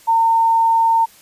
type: tone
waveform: sine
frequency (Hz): 910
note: A#5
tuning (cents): -42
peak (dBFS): -11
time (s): 0.07-1.06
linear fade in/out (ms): 20
effects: white hiss -47 dBFS RMS until 1.21 s + resampled to 32000 Hz